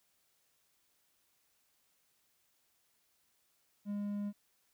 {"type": "tone", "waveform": "triangle", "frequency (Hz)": 204.4, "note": "G#3", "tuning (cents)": -27, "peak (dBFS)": -33, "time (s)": [3.85, 4.33], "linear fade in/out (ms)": 50, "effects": ["white hiss -75 dBFS RMS until 4.73 s"]}